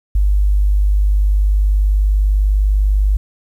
sine tone, 50.1 Hz, G1, 38 cents sharp, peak -10 dBFS, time 0.15-3.17 s, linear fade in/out 5 ms, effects 8-bit

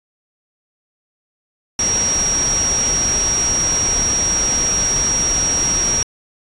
sine tone in noise, 5660 Hz, F8, 22 cents sharp, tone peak -15 dBFS, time 1.79-6.03 s, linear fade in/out 2 ms, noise pink, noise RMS -24 dBFS, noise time 1.79-6.03 s, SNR +6 dB, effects resampled to 22050 Hz

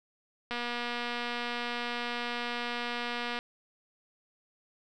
click train, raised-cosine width 0.3 ms, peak -19 dBFS, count 692, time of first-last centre 0.51-3.389 s, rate 240 Hz, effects none

